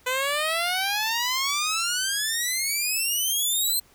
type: exponential sweep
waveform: 10% pulse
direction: up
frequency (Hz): 499.1 to 4186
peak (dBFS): -15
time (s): 0.06-3.8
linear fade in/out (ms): 10
effects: pink hiss -57 dBFS RMS until 3.94 s